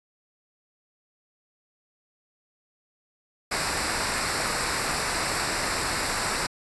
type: noise with comb filter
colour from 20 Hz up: pink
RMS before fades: -27 dBFS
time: 3.51-6.47 s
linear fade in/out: 10 ms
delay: 0.31 ms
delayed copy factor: -0.65
effects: resampled to 24000 Hz